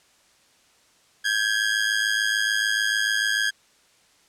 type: ring-modulated tone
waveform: sawtooth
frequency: 1631 Hz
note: G#6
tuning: 32 cents flat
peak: -14 dBFS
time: 1.24-3.51 s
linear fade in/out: 20 ms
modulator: 53.4 Hz
effects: white hiss -59 dBFS RMS until 4.28 s + low-pass 8000 Hz 12 dB/octave